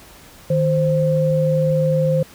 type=tone pair together; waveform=sine; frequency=155.56 / 523.2 Hz; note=D#3 / C5; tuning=0 / 0 cents; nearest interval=octave + major sixth; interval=2100 cents; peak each=-17 dBFS; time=0.5-2.23 s; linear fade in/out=5 ms; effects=pink hiss -44 dBFS RMS until 2.34 s